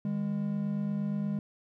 triangle tone pair together, 155.6 / 204.1 Hz, D#3 / G#3, 0 / -30 cents, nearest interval perfect fourth, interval 470 cents, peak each -33 / -28 dBFS, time 0.05-1.39 s, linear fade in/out 2 ms, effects none

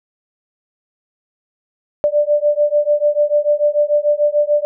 sine beating tone pair, 587.3 / 594.1 Hz, D5 / D5, 0 / +20 cents, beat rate 6.8 Hz, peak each -15 dBFS, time 2.04-4.65 s, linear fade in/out 0 ms, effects none

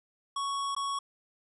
square tone with dropouts, 1112 Hz, C#6, 5 cents sharp, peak -31 dBFS, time 0.36-0.99 s, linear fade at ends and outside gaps 5 ms, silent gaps 0.75-0.764 s, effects resampled to 24000 Hz

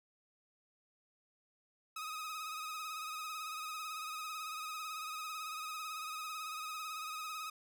sawtooth tone with vibrato, 1262 Hz, D#6, 24 cents sharp, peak -37 dBFS, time 1.96-7.5 s, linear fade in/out 5 ms, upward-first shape sine, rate 18 Hz, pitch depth 46 cents each way, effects none

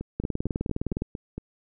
two click trains, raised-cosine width 3 ms, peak -20 / -14 dBFS, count 7 / 17, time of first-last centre 0.01-1.38 / 0.2-1.021 s, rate 4.38 / 19.5 Hz, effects none

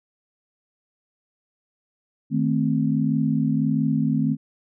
sine chord, A diminished, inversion second, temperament equal, 155.56 / 220 / 261.6 Hz, Eb3 / A3 / C4, 0 / 0 / 0 cents, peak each -23 dBFS, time 2.3-4.37 s, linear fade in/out 50 ms, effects none

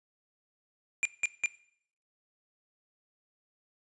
square tone bursts, 2400 Hz, D7, 37 cents sharp, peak -25 dBFS, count 3, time 1.03-1.459 s, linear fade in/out 0 ms, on 23 ms, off 180 ms, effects noise-tail reverb RT60 0.6 s tail -19 dB re dry + resampled to 22050 Hz

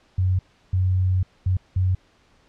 sine tone bursts at uneven times, 92.6 Hz, F#2, 2 cents sharp, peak -17 dBFS, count 4, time 0.18-0.39 / 0.73-1.23 / 1.46-1.57 / 1.76-1.95 s, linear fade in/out 5 ms, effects pink hiss -59 dBFS RMS until 2.48 s + low-pass 5000 Hz 12 dB/octave

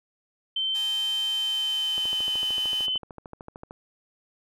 sine tone with pitch glide, 3100 to 3043 Hz, G7 to F#7, -20 to +48 cents, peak -24 dBFS, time 0.56-2.98 s, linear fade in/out 5 ms, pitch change -32 cents, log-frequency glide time 1.22-2.43 s
5% pulse chord, Ab suspended second, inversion none, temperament just, 830.6 / 934.4 / 1245.9 Hz, Ab5 / Bb5 / Eb6, 0 / +4 / +2 cents, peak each -33 / -33 / -35 dBFS, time 0.74-2.87 s, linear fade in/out 20 ms
click train, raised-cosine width 1 ms, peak -26 dBFS, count 24, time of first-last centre 1.98-3.709 s, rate 13.3 Hz
effects none

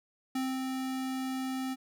square tone with ADSR envelope, 261.6 Hz, C4, in tune, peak -30 dBFS, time 0.35-1.76 s, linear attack 6 ms, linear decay 230 ms, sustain -3 dB, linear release 35 ms, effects none

